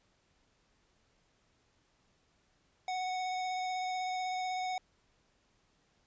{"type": "tone with vibrato", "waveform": "square", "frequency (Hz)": 740, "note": "F#5", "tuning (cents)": 0, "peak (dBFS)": -34, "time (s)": [2.88, 4.78], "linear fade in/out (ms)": 2, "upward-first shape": "sine", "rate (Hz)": 16, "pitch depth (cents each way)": 12, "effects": ["pink hiss -72 dBFS RMS until 6.06 s", "resampled to 16000 Hz"]}